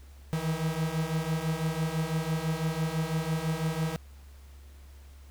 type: beating tone pair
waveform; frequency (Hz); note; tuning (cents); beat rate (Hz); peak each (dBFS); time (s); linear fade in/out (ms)
45% pulse; 156.3 / 162.3; D#3 / E3; +8 / -27; 6; -32 / -30; 0.33-3.96; 0
effects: added 69 Hz sine -47 dBFS peak until 5.3 s + pink hiss -60 dBFS RMS until 5.3 s